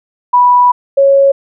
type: tone pair in turn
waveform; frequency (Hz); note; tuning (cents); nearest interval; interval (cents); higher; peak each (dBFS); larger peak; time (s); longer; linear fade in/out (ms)
sine; 983 / 551.7; B5 / C#5; -8 / -8; minor seventh; 1000; first; -4; neither; 0.33-0.72 / 0.97-1.32; first; 10
effects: none